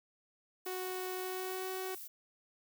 violet noise, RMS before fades -47 dBFS, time 0.65-2.08 s, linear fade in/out 10 ms
sawtooth tone with pitch glide, 370 to 374.9 Hz, F#4 to F#4, 0 to +23 cents, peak -34 dBFS, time 0.66-1.95 s, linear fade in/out 5 ms, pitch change +23 cents, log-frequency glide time 1.16-1.68 s
effects none

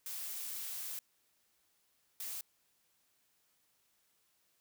blue noise bursts at uneven times, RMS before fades -42 dBFS, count 2, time 0.06-0.99 / 2.2-2.41 s, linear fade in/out 2 ms, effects white hiss -75 dBFS RMS until 4.6 s

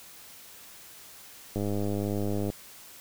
click train, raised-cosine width 2 ms, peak -18 dBFS, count 97, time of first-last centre 1.56-2.501 s, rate 102 Hz, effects white hiss -49 dBFS RMS until 3 s

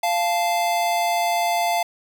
square tone pair together, 694 / 874.4 Hz, F5 / A5, -11 / -11 cents, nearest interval major third, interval 400 cents, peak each -21 / -25 dBFS, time 0.03-1.83 s, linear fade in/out 5 ms, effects none

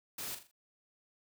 white noise with echo, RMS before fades -41 dBFS, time 0.18-0.35 s, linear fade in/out 5 ms, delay 41 ms, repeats 4, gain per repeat -8 dB, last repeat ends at 0.514 s, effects none

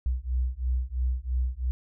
sine beating tone pair, 61.3 / 64.3 Hz, B1 / C2, -12 / -30 cents, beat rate 3 Hz, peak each -28 dBFS, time 0.06-1.71 s, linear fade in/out 0 ms, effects none

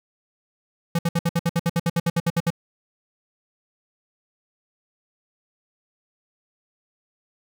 square tone bursts, 169 Hz, E3, 43 cents sharp, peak -19 dBFS, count 16, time 0.95-2.504 s, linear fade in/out 5 ms, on 39 ms, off 62 ms, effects none

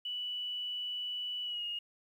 sine tone with pitch glide, 2960 to 2859 Hz, F#7 to F7, 0 to +40 cents, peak -35 dBFS, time 0.05-1.79 s, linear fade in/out 5 ms, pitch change -60 cents, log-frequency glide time 1.43-1.65 s, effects 11-bit

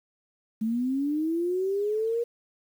sine linear sweep, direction up, 214.8 to 476 Hz, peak -24 dBFS, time 0.61-2.24 s, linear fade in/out 10 ms, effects 9-bit

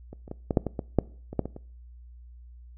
clicks, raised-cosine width 2 ms, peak -27 / -30 / -21 / -12 / -6 / -15 / -16 / -6 / -23 / -10 / -20 / -26 dBFS, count 12, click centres 0.13 / 0.279 / 0.314 / 0.508 / 0.572 / 0.667 / 0.792 / 0.987 / 1.33 / 1.393 / 1.456 / 1.564 s, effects noise-tail reverb RT60 0.5 s tail -22 dB re dry + added 60 Hz sine -45 dBFS peak until 2.77 s

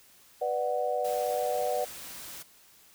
sine chord, B minor, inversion none, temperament just, 493.9 / 592.7 / 740.8 Hz, B4 / D5 / F#5, 0 / +16 / +2 cents, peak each -31 dBFS, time 0.41-1.85 s, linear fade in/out 10 ms
white noise, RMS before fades -43 dBFS, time 1.04-2.43 s, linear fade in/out 10 ms
effects white hiss -58 dBFS RMS until 2.94 s

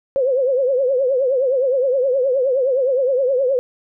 sine tone with vibrato, 523.3 Hz, C5, in tune, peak -14 dBFS, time 0.16-3.59 s, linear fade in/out 0 ms, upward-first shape triangle, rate 9.6 Hz, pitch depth 140 cents each way, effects none

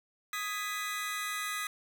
sawtooth chord, G# minor, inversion second, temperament just, 1245.9 / 1661.2 / 1993.5 Hz, D#6 / G#6 / B6, +2 / 0 / +16 cents, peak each -33 / -38 / -34 dBFS, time 0.33-1.67 s, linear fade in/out 2 ms, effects none

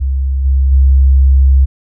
sine tone with level steps, 67 Hz, C2, 42 cents sharp, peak -11 / -7 / -4 dBFS, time 0-1.66 s, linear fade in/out 20 ms, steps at 0.44 / 0.71 s, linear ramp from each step 20 ms, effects none

